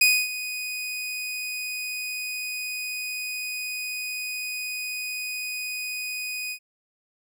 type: tone with ADSR envelope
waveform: sawtooth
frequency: 2489 Hz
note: D#7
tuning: in tune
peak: -11 dBFS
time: 0.01-6.59 s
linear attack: 6 ms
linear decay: 260 ms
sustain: -15 dB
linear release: 75 ms
effects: none